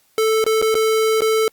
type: tone with dropouts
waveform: square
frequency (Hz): 440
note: A4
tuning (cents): 0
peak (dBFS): -15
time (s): 0.18-1.48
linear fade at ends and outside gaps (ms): 1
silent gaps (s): 0.441-0.464 / 0.616-0.624 / 0.744-0.752 / 1.207-1.219
effects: white hiss -59 dBFS RMS until 1.52 s + Opus 48 kbps